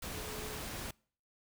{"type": "tone in noise", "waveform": "sine", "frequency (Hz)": 429.1, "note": "A4", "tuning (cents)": -43, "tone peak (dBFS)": -47, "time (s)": [0.14, 0.6], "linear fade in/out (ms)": 5, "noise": "pink", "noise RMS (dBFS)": -42, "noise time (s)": [0.02, 0.91], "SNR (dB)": -8, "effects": ["noise-tail reverb RT60 0.5 s tail -26 dB re dry"]}